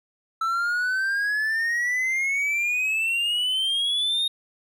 triangle exponential sweep, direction up, 1318.5 to 3721 Hz, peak -20 dBFS, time 0.41-4.28 s, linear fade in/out 5 ms, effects none

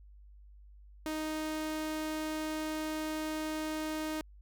sawtooth tone, 311.1 Hz, D#4, in tune, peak -30 dBFS, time 1.06-4.21 s, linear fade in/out 0 ms, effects added 50 Hz sine -52 dBFS peak until 4.41 s

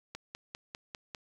click train, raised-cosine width 0.2 ms, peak -23 dBFS, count 6, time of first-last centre 0.15-1.148 s, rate 5.01 Hz, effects 9-bit

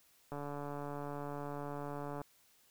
click train, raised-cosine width 1 ms, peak -29 dBFS, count 274, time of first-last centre 0.32-2.216 s, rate 144 Hz, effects white hiss -68 dBFS RMS until 2.7 s

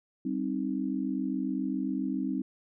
sine chord, C minor, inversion second, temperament equal with one note detuned, 196 / 263.6 / 311.1 Hz, G3 / C4 / Eb4, 0 / +13 / 0 cents, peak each -34 / -31 / -34 dBFS, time 0.25-2.42 s, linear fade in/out 5 ms, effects none

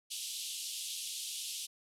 pink band-pass noise, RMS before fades -41 dBFS, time 0.1-1.67 s, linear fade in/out 20 ms, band 2900 to 12000 Hz, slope 48 dB/octave, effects none

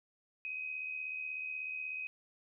sine tone with amplitude modulation, 2522 Hz, D#7, 23 cents sharp, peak -35 dBFS, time 0.45-2.07 s, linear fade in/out 0 ms, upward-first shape sine, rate 76.4 Hz, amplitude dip 55%, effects none

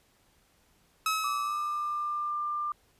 sawtooth tone with exponential decay, 1285 Hz, E6, 45 cents flat, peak -21 dBFS, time 1.06-2.31 s, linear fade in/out 2 ms, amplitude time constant 270 ms
sine tone with pitch glide, 1163 to 1192.9 Hz, D6 to D6, -17 to +27 cents, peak -29 dBFS, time 1.24-2.72 s, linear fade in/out 2 ms, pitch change +44 cents, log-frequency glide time 1.41-1.55 s
effects pink hiss -66 dBFS RMS until 2.99 s + resampled to 32000 Hz

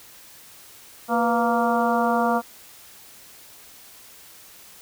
harmonic tone with a mistuned harmonic, 233.1 Hz, A#3, in tune, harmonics 1 / 2 / 3 / 4 / 5 / 6, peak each -24 / -26 / -23 / -26 / -27 / -30 dBFS, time 1.08-2.42 s, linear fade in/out 50 ms, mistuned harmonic 2, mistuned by +80 cents, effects white hiss -47 dBFS RMS until 4.81 s

